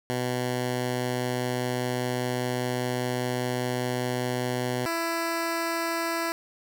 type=tone pair in turn; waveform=10% pulse; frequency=125 / 333.1 Hz; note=B2 / E4; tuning=+21 / +18 cents; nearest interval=octave + perfect fourth; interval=1697 cents; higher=second; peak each=-18 dBFS; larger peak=neither; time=0.1-4.86 / 4.86-6.32 s; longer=first; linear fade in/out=0 ms; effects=none